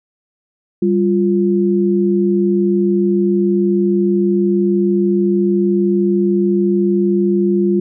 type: tone pair together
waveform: sine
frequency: 196.4 / 349.9 Hz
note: G3 / F4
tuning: +4 / +3 cents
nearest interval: minor seventh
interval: 999 cents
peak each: -14 dBFS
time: 0.82-7.8 s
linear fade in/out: 5 ms
effects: none